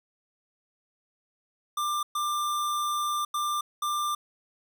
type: tone bursts at uneven times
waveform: square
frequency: 1189 Hz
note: D6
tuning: 21 cents sharp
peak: -27 dBFS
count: 4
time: 1.77-2.03 / 2.15-3.25 / 3.34-3.61 / 3.82-4.15 s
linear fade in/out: 5 ms
effects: none

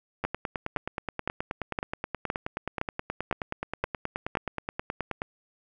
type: two click trains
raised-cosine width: 0.5 ms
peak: -12 / -15 dBFS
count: 9 / 48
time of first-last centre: 0.25-4.353 / 0.24-5.219 s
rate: 1.95 / 9.44 Hz
effects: none

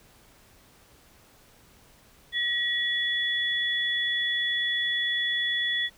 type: tone pair together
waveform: sine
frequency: 1913 / 3409 Hz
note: A#6 / G#7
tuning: +44 / +45 cents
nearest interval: minor seventh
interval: 1001 cents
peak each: -27 dBFS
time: 2.32-5.9 s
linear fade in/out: 50 ms
effects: pink hiss -57 dBFS RMS until 5.97 s

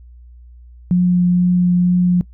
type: tone with vibrato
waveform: sine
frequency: 178.4 Hz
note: F3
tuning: 37 cents sharp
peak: -10 dBFS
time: 0.91-2.21 s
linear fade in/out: 0 ms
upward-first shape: triangle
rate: 2.1 Hz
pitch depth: 10 cents each way
effects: noise-tail reverb RT60 0.1 s tail -20 dB re dry + added 60 Hz sine -38 dBFS peak until 2.33 s

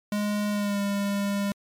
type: tone with pitch glide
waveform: square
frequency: 207.5 to 201 Hz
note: G#3 to G3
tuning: -1 to +44 cents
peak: -25 dBFS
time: 0.12-1.52 s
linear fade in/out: 2 ms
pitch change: -55 cents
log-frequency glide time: 0.5-0.8 s
effects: MP3 96 kbps

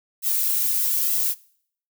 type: noise with flanger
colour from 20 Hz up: violet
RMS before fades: -22 dBFS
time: 0.22-1.35 s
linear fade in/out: 50 ms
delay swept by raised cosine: 1.5 to 2.9 ms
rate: 1.1 Hz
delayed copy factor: +0.55
effects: noise-tail reverb RT60 0.6 s tail -22 dB re dry

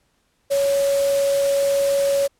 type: tone in noise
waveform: sine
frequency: 558 Hz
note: C#5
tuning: 11 cents sharp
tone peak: -16 dBFS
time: 0.5-2.28 s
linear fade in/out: 20 ms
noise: white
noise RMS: -30 dBFS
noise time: 0.5-2.28 s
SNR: +11 dB
effects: pink hiss -66 dBFS RMS until 2.39 s + low-pass 11000 Hz 12 dB/octave

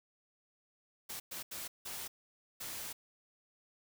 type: noise bursts at uneven times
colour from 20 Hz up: white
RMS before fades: -43 dBFS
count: 5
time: 1.09-1.2 / 1.31-1.43 / 1.51-1.68 / 1.85-2.08 / 2.6-2.93 s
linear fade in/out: 10 ms
effects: none

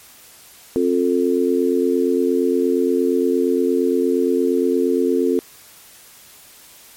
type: harmonic tone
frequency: 88.6 Hz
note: F2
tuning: 25 cents sharp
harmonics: 3 / 4 / 5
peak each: -19 / -19 / -19 dBFS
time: 0.76-5.39 s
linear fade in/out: 0 ms
effects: white hiss -45 dBFS RMS until 6.96 s + MP3 64 kbps

